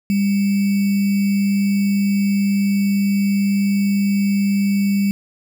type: tone with sample-and-hold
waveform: sine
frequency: 199.5 Hz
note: G3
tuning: 31 cents sharp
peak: -14 dBFS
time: 0.1-5.11 s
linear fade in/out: 0 ms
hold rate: 2450 Hz
effects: none